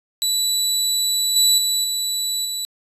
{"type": "tone with level steps", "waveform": "25% pulse", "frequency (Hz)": 3951, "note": "B7", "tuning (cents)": 0, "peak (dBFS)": [-14, -9, -14, -17, -20], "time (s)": [0.22, 2.65], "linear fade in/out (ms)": 0, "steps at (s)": [1.36, 1.58, 1.84, 2.45], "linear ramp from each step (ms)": 2, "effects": ["resampled to 32000 Hz"]}